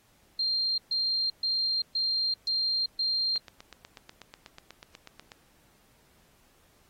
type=tone bursts; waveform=sine; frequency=4186 Hz; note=C8; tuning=in tune; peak=-25 dBFS; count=6; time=0.39-3.38 s; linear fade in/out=5 ms; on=390 ms; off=130 ms
type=click train; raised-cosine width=0.2 ms; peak=-26 dBFS; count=17; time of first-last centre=3.36-5.318 s; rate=8.17 Hz
effects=pink hiss -64 dBFS RMS until 6.89 s + AAC 48 kbps